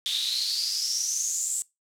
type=noise with high-pass filter sweep; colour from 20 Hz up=pink; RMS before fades=-28 dBFS; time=0.06-1.62 s; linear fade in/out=0 ms; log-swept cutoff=3500 to 7900 Hz; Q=9.6; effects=noise-tail reverb RT60 0.2 s tail -21 dB re dry + low-pass 12000 Hz 12 dB/octave